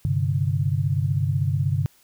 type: chord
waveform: sine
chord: G suspended fourth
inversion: none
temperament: equal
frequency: 98 / 130.81 / 146.83 Hz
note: G2 / C3 / D3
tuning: 0 / 0 / 0 cents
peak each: -24 dBFS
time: 0.05-1.86 s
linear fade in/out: 0 ms
effects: white hiss -58 dBFS RMS until 2.03 s